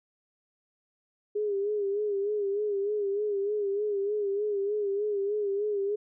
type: tone with vibrato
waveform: sine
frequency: 408.2 Hz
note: G#4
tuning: 30 cents flat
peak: -26 dBFS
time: 1.35-5.96 s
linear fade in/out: 10 ms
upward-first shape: sine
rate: 3.3 Hz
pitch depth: 66 cents each way
effects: none